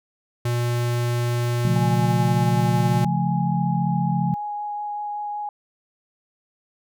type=tone; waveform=square; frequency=120.2 Hz; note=B2; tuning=46 cents flat; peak=-21 dBFS; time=0.45-3.05 s; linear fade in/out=5 ms
type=chord; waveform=sine; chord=Db augmented; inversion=none; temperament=just; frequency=138.59 / 173.24 / 216.5 Hz; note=Db3 / F3 / A3; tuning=0 / -14 / -28 cents; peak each=-24 / -22 / -28 dBFS; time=1.65-4.34 s; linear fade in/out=0 ms
type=tone with vibrato; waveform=sine; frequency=830.6 Hz; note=G#5; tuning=in tune; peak=-26 dBFS; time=1.76-5.49 s; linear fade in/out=2 ms; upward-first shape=sine; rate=5.3 Hz; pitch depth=8 cents each way
effects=none